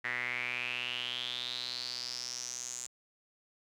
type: tone with band-pass filter sweep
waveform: sawtooth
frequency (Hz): 123.47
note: B2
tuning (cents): 0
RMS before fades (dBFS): -38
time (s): 0.04-2.87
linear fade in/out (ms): 10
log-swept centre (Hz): 1900 to 7200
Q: 7.5
effects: none